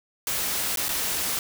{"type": "noise with dropouts", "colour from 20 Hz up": "white", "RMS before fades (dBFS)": -27, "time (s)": [0.27, 1.39], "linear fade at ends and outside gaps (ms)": 1, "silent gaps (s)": [[0.759, 0.772], [0.884, 0.89]], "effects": []}